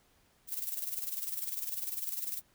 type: noise with tremolo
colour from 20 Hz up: violet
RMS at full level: -35 dBFS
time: 0.47-2.42 s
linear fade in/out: 50 ms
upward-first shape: square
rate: 20 Hz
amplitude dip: 60%
effects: pink hiss -68 dBFS RMS until 2.54 s